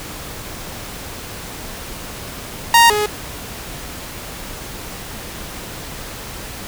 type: tone pair in turn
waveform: sawtooth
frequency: 932.3 / 419.4 Hz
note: A#5 / G#4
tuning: 0 / +17 cents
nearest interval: octave + major second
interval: 1383 cents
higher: first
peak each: -3 / -12 dBFS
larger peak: first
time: 2.74-2.9 / 2.9-3.06 s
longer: neither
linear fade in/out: 2 ms
effects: pink hiss -31 dBFS RMS until 6.67 s